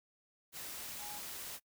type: tone in noise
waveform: sine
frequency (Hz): 830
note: G#5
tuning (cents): -1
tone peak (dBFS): -49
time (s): 0.98-1.21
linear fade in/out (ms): 50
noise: white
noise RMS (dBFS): -45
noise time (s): 0.52-1.6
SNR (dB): -7
effects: noise-tail reverb RT60 0.1 s tail -23 dB re dry